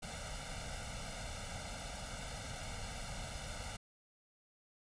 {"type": "noise with comb filter", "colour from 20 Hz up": "pink", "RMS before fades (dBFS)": -44, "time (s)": [0.02, 3.77], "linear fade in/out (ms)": 10, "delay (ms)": 1.4, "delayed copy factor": 1, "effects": ["resampled to 22050 Hz"]}